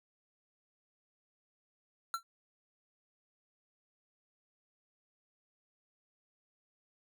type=tone with exponential decay; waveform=square; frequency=1354 Hz; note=E6; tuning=46 cents sharp; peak=-29 dBFS; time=2.14-2.23 s; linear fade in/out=1 ms; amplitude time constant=18 ms; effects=none